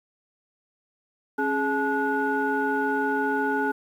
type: tone cluster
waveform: sine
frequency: 273.5 / 419.2 / 860 / 1461 Hz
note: C#4 / G#4 / A5 / F#6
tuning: -23 / +16 / -40 / -22 cents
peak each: -27 dBFS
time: 1.38-3.72 s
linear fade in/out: 10 ms
effects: tanh soft clip ceiling -14 dBFS + 9-bit